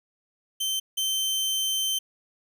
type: tone pair in turn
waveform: sawtooth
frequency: 3100 / 3100 Hz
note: G7 / G7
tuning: -20 / -20 cents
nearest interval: unison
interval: 0 cents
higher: neither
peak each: -22 / -21 dBFS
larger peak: second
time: 0.6-0.8 / 0.97-1.99 s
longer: second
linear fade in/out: 10 ms
effects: none